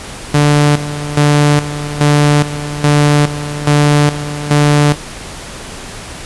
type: tone with tremolo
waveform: sawtooth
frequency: 146.83 Hz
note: D3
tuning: in tune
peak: -3 dBFS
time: 0.34-4.95 s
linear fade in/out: 5 ms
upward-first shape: square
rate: 1.2 Hz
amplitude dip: 75%
effects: pink hiss -28 dBFS RMS until 6.25 s + resampled to 24000 Hz